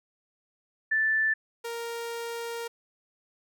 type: tone pair in turn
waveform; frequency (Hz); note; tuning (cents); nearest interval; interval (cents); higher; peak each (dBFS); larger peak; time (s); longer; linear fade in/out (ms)
sine / sawtooth; 1760 / 466.2; A6 / A#4; 0 / 0; octave + major seventh; 2300; first; -22 / -29; first; 0.91-1.34 / 1.64-2.68; second; 10
effects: none